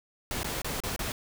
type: noise with dropouts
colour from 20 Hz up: pink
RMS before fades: -33 dBFS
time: 0.31-1.12 s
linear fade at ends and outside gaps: 1 ms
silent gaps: 0.432-0.444 / 0.618-0.645 / 0.803-0.836 / 0.962-0.992 s
effects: none